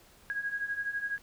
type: beating tone pair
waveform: sine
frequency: 1637 / 1649 Hz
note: G#6 / G#6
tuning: -25 / -13 cents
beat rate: 12 Hz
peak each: -37 / -33 dBFS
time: 0.3-1.18 s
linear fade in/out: 0 ms
effects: pink hiss -59 dBFS RMS until 1.22 s